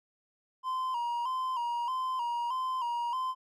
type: tone with vibrato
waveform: triangle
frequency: 990 Hz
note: B5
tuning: 4 cents sharp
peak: -28 dBFS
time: 0.63-3.35 s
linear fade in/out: 50 ms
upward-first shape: square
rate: 1.6 Hz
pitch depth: 72 cents each way
effects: none